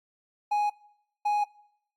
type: tone bursts at uneven times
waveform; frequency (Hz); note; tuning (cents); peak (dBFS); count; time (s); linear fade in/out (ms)
triangle; 830.6; G#5; 0; -21; 2; 0.51-0.7 / 1.25-1.44; 10
effects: noise-tail reverb RT60 0.8 s tail -23 dB re dry + AAC 48 kbps